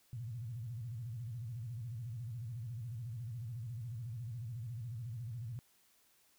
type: tone with vibrato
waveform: sine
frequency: 116.54 Hz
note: A#2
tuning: in tune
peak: -40 dBFS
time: 0.13-5.59 s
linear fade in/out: 0 ms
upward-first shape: square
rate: 14 Hz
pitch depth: 130 cents each way
effects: white hiss -70 dBFS RMS until 6.38 s